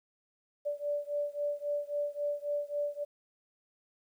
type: beating tone pair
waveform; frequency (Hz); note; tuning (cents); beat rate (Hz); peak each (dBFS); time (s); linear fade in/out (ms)
sine; 581 / 584.7; D5 / D5; -19 / -8; 3.7; -34 / -35; 0.65-3.05; 20
effects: 11-bit